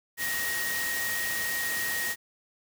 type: tone in noise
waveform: sine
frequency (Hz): 1878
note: A#6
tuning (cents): +12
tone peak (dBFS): -30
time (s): 0.17-2.16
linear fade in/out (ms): 50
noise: white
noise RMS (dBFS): -33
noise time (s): 0.17-2.16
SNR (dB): 0
effects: none